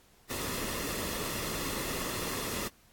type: noise with comb filter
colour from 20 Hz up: pink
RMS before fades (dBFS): -35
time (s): 0.29-2.69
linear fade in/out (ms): 20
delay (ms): 1.3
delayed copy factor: -0.5
effects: pink hiss -62 dBFS RMS until 2.92 s + AAC 64 kbps